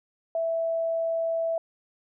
sine tone, 659.3 Hz, E5, in tune, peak -24 dBFS, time 0.35-1.58 s, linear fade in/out 2 ms, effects none

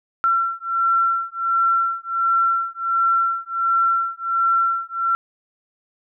sine beating tone pair, 1355 / 1356.4 Hz, E6 / E6, +47 / +49 cents, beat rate 1.4 Hz, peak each -20 dBFS, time 0.24-5.15 s, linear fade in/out 0 ms, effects none

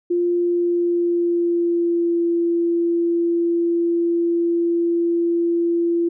sine tone with pitch glide, 349.2 to 340.4 Hz, F4 to F4, 0 to -44 cents, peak -16 dBFS, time 0.1-6.09 s, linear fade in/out 10 ms, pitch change -44 cents, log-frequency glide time 0.33-2.23 s, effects none

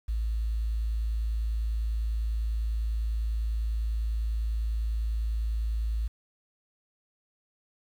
sine tone, 55 Hz, A1, in tune, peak -26 dBFS, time 0.08-6.08 s, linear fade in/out 10 ms, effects 9-bit

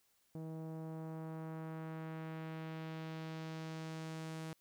sawtooth tone with low-pass filter sweep, 160 Hz, D#3, 49 cents sharp, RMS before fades -45 dBFS, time 0.35-4.53 s, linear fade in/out 2 ms, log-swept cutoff 550 to 11000 Hz, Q 0.91, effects white hiss -75 dBFS RMS until 4.6 s

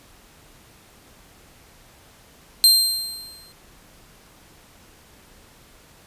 sawtooth tone with exponential decay, 4163 Hz, C8, 10 cents flat, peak -6 dBFS, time 2.64-3.52 s, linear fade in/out 0 ms, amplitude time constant 190 ms, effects pink hiss -51 dBFS RMS until 6.06 s + resampled to 32000 Hz

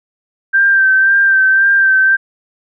sine tone with vibrato, 1568 Hz, G6, in tune, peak -7 dBFS, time 0.53-2.17 s, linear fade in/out 20 ms, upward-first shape sine, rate 1.9 Hz, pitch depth 29 cents each way, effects none

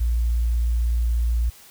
sine tone, 58.27 Hz, A#1, in tune, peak -18 dBFS, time 0-1.5 s, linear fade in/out 10 ms, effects white hiss -48 dBFS RMS until 1.7 s

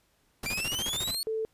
pink noise with tremolo, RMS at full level -36 dBFS, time 0.43-1.15 s, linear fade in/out 5 ms, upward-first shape square, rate 14 Hz, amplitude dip 80%
sawtooth exponential sweep, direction up, 2331 to 4433 Hz, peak -27 dBFS, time 0.46-1.23 s, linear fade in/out 0 ms
sine tone, 441.5 Hz, A4, 6 cents sharp, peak -28 dBFS, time 1.27-1.45 s, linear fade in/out 0 ms
effects pink hiss -69 dBFS RMS until 1.53 s + resampled to 32000 Hz

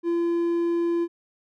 triangle tone, 340.8 Hz, F4, 42 cents flat, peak -19 dBFS, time 0.03-1.08 s, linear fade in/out 50 ms, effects none

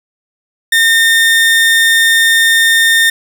30% pulse tone, 1820 Hz, A#6, 42 cents flat, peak -4 dBFS, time 0.72-3.1 s, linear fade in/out 5 ms, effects none

